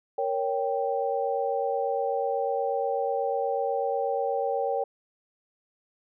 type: chord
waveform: sine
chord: G diminished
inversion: first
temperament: equal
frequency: 466.2 / 554.4 / 784 Hz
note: Bb4 / Db5 / G5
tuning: 0 / 0 / 0 cents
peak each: -29 dBFS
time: 0.18-4.84 s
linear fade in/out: 5 ms
effects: none